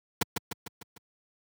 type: noise with echo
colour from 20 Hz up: pink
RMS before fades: -25 dBFS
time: 0.21-0.23 s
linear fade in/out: 5 ms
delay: 150 ms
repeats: 5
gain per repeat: -5 dB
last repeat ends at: 0.98 s
effects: high-pass 100 Hz 12 dB/octave